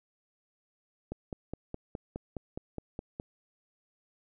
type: click train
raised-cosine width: 2 ms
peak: -23 dBFS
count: 11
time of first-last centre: 1.12-3.199 s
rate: 4.81 Hz
effects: none